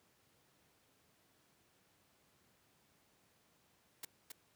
white noise with echo, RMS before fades -44 dBFS, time 4.03-4.05 s, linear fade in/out 5 ms, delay 270 ms, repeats 1, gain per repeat -4 dB, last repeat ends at 4.32 s, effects pink hiss -72 dBFS RMS until 4.55 s + high-pass 100 Hz 12 dB/octave

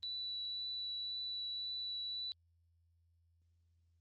sine tone with vibrato, 3951 Hz, B7, in tune, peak -39 dBFS, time 0.03-2.32 s, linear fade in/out 0 ms, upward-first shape triangle, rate 1.9 Hz, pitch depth 9 cents each way, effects added 84 Hz sine -70 dBFS peak until 4 s + Opus 32 kbps

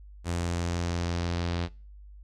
sawtooth tone with low-pass filter sweep, 86.2 Hz, F2, 22 cents flat, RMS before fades -30 dBFS, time 0.24-1.69 s, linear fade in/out 50 ms, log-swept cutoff 8500 to 4200 Hz, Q 1.8, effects noise-tail reverb RT60 0.4 s tail -23 dB re dry + added 50 Hz sine -45 dBFS peak until 2.23 s

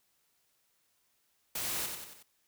white noise with echo, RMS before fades -36 dBFS, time 1.55-1.86 s, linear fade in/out 5 ms, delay 92 ms, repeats 4, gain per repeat -5 dB, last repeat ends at 2.228 s, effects white hiss -74 dBFS RMS until 2.47 s

